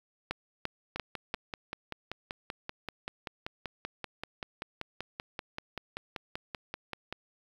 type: two click trains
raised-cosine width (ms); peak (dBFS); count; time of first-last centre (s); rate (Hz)
0.3; -20 / -16; 33 / 4; 0.96-7.126 / 0.31-1.341; 5.19 / 2.91
effects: 8-bit